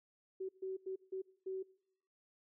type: tone bursts at uneven times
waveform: sine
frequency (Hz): 379.3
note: F#4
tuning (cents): +43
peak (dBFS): -38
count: 5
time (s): 0.4-0.49 / 0.62-0.77 / 0.86-0.96 / 1.12-1.22 / 1.46-1.63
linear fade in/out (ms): 10
effects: noise-tail reverb RT60 0.8 s tail -23 dB re dry